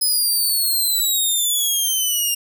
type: exponential sweep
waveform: 10% pulse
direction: down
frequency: 5080 to 2794 Hz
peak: -10 dBFS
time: 0.01-2.35 s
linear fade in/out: 10 ms
effects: none